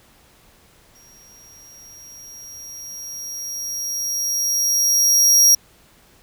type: tone with exponential growth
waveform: 40% pulse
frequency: 5650 Hz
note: F8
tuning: 19 cents sharp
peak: -8 dBFS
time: 0.95-5.55 s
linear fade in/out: 5 ms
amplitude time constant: 1000 ms
effects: pink hiss -53 dBFS RMS until 6.22 s